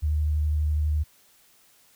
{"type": "tone with vibrato", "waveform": "sine", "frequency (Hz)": 75.8, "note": "D#2", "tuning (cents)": -45, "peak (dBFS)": -21, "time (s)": [0.02, 1.04], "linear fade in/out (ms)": 20, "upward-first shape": "sine", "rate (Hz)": 12, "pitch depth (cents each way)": 16, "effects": ["white hiss -59 dBFS RMS until 1.95 s"]}